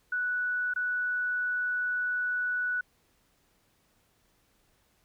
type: tone with dropouts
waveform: sine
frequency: 1478 Hz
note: F#6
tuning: 2 cents flat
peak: -27 dBFS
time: 0.12-2.81 s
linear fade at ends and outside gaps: 5 ms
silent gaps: 0.738-0.76 s
effects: pink hiss -69 dBFS RMS until 5.04 s